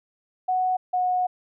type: tone pair in turn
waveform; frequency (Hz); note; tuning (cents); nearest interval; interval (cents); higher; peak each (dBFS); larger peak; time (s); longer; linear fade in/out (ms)
sine; 740 / 729.8; F#5 / F#5; 0 / -24; unison; 24; first; -20; neither; 0.48-0.77 / 0.93-1.27; second; 10
effects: none